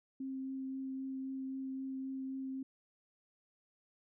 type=tone with vibrato; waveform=sine; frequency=265.6 Hz; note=C4; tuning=26 cents sharp; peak=-38 dBFS; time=0.2-2.63 s; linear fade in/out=5 ms; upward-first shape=triangle; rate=3.8 Hz; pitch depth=10 cents each way; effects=none